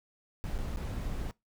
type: noise with dropouts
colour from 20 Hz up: brown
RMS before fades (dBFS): -35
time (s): 0.44-1.31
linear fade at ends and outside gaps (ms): 0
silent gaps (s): 0.581-0.588 / 0.76-0.772
effects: noise-tail reverb RT60 0.2 s tail -22 dB re dry